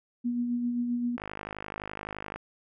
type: tone with tremolo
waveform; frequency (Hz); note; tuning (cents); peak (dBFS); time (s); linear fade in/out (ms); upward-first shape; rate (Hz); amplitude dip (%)
sine; 241.3; B3; -40; -25; 0.24-1.17; 20; sine; 7.6; 35
type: click train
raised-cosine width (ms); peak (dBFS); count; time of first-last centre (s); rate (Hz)
0.5; -21; 62; 1.18-2.36; 51.7
effects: none